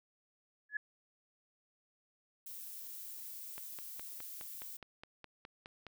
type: tone with exponential growth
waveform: sine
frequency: 1700 Hz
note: G#6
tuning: 40 cents sharp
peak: -30 dBFS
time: 0.69-0.77 s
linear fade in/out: 5 ms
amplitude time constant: 17 ms
type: noise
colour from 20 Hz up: violet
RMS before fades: -47 dBFS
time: 2.46-4.77 s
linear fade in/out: 5 ms
type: click train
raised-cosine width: 0.3 ms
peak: -32 dBFS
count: 12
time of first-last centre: 3.58-5.867 s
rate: 4.81 Hz
effects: none